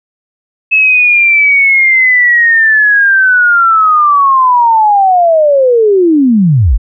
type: linear sweep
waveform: sine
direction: down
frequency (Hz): 2601 to 38.89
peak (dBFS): -4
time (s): 0.71-6.78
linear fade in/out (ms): 20
effects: none